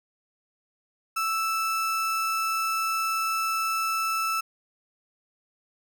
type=tone; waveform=35% pulse; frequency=1318.5 Hz; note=E6; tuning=in tune; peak=-23 dBFS; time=1.16-4.41 s; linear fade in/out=10 ms; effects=none